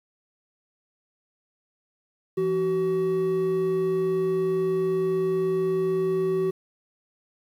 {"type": "tone pair together", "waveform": "triangle", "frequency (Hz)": [168.65, 378], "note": ["E3", "F#4"], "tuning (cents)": [40, 37], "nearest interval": "octave + major second", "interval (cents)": 1397, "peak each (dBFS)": [-29, -20], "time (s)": [2.37, 6.51], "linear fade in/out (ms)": 10, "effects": ["9-bit"]}